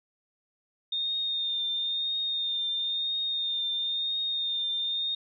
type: tone with vibrato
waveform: sine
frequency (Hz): 3653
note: A#7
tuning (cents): -36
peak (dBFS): -27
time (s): 0.92-5.15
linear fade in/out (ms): 5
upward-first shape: triangle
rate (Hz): 0.99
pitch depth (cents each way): 31
effects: none